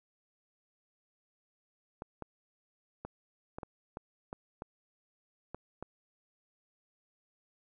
clicks, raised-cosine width 1 ms, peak -26 dBFS, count 10, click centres 2.021 / 2.223 / 3.05 / 3.585 / 3.632 / 3.971 / 4.329 / 4.621 / 5.546 / 5.826 s, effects none

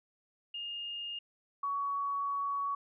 sine tone pair in turn, 2832 / 1123.9 Hz, F7 / C#6, +23 / +24 cents, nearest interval octave + major third, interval 1599 cents, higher first, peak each -37 / -31 dBFS, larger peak second, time 0.54-1.19 / 1.63-2.75 s, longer second, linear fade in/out 5 ms, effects none

